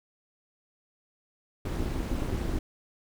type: noise with amplitude modulation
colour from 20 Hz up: brown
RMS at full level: -27 dBFS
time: 1.65-2.59 s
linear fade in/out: 5 ms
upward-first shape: sine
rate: 291 Hz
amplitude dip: 75%
effects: none